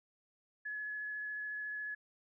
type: tone with vibrato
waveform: sine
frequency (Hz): 1700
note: G#6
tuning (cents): +40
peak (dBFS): -38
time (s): 0.65-1.95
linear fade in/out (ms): 10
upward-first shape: sine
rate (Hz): 14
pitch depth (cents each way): 8
effects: none